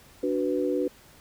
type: chord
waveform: sine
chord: B minor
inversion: first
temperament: equal with one note detuned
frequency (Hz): 291.6 / 370 / 493.9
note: D4 / F#4 / B4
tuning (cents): -12 / 0 / 0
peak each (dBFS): -28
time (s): 0.23-0.88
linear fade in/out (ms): 5
effects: pink hiss -54 dBFS RMS until 1.2 s